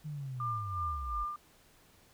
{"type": "linear sweep", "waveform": "sine", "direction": "down", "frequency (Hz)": [155.56, 46.94], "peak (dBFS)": -37, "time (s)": [0.04, 1.25], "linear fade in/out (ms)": 20}
{"type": "tone with tremolo", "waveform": "sine", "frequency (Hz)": 1197, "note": "D6", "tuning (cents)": 33, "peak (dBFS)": -32, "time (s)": [0.4, 1.36], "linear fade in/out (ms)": 2, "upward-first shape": "sine", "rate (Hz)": 2.8, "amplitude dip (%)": 60}
{"effects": ["pink hiss -63 dBFS RMS until 2.13 s"]}